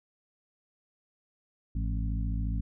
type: harmonic tone with a mistuned harmonic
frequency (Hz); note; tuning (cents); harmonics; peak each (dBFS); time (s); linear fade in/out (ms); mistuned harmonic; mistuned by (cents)
54.2; A1; -25; 1 / 2 / 3 / 4 / 5; -29 / -35 / -39 / -41 / -43; 1.75-2.61; 5; 3; +86
effects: none